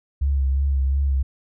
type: tone with vibrato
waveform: sine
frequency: 68.3 Hz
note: C#2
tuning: 25 cents flat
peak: -17 dBFS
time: 0.21-1.23 s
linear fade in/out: 10 ms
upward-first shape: sine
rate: 2.8 Hz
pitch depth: 41 cents each way
effects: none